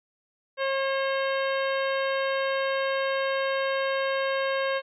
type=harmonic tone with a mistuned harmonic; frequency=540 Hz; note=C#5; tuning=45 cents flat; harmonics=1 / 2 / 3 / 4 / 5 / 6 / 7 / 8; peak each=-26 / -32 / -32 / -37 / -38 / -41 / -42 / -45 dBFS; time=0.57-4.82 s; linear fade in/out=50 ms; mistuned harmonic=6; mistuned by=-68 cents; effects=none